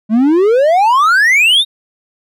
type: exponential sweep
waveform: triangle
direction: up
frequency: 207.7 to 3808 Hz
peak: -5 dBFS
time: 0.09-1.65 s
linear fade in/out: 50 ms
effects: none